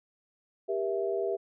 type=chord; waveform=sine; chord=E diminished; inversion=first; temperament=just; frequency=395.6 / 474.7 / 659.3 Hz; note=G4 / Bb4 / E5; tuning=+16 / +31 / 0 cents; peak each=-30 / -34 / -33 dBFS; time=0.68-1.37 s; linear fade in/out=20 ms; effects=none